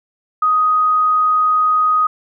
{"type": "tone", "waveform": "sine", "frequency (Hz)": 1250, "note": "D#6", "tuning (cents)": 8, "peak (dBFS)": -11, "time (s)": [0.42, 2.07], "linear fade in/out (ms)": 5, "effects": []}